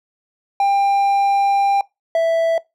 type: tone pair in turn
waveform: triangle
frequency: 796 / 659.5 Hz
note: G5 / E5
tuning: +26 / +1 cents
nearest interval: minor third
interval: 325 cents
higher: first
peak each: -11 dBFS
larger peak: neither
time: 0.6-1.81 / 2.15-2.58 s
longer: first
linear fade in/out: 2 ms
effects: noise-tail reverb RT60 0.2 s tail -22 dB re dry